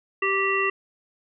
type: harmonic tone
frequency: 390 Hz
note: G4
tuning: 9 cents flat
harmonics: 1 / 3 / 5 / 7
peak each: -26 / -26 / -26 / -26 dBFS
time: 0.22-0.7 s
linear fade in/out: 5 ms
effects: none